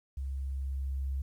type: tone with level ramp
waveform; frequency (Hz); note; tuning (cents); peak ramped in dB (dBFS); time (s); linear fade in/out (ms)
sine; 67.5; C#2; -45; -33 to -30; 0.17-1.22; 5
effects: 11-bit